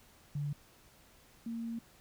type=tone pair in turn; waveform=sine; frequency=145.1 / 230.3 Hz; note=D3 / A#3; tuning=-21 / -21 cents; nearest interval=minor sixth; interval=800 cents; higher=second; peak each=-33 / -36 dBFS; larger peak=first; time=0.35-0.53 / 1.46-1.79 s; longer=second; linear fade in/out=5 ms; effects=pink hiss -62 dBFS RMS until 2 s